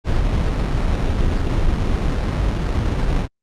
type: noise with sample-and-hold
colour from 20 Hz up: brown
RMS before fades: -18 dBFS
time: 0.04-3.28 s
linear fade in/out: 50 ms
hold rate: 3150 Hz
effects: low-pass 6000 Hz 12 dB/octave + Opus 48 kbps